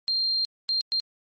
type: tone bursts at uneven times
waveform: sine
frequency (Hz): 4186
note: C8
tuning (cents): 0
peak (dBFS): -22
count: 3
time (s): 0.08-0.45 / 0.69-0.81 / 0.92-1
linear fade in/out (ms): 0
effects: MP3 32 kbps